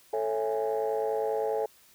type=chord; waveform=sine; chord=A major seventh; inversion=none; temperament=just; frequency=440 / 550 / 660 / 825 Hz; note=A4 / C#5 / E5 / G#5; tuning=0 / -14 / +2 / -12 cents; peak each=-28 / -32 / -34 / -33 dBFS; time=0.13-1.66 s; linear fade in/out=5 ms; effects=tanh soft clip ceiling -19 dBFS + white hiss -59 dBFS RMS until 1.94 s